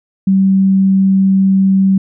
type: tone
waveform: sine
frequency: 192.5 Hz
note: G3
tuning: 31 cents flat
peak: -7 dBFS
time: 0.27-1.98 s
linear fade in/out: 5 ms
effects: none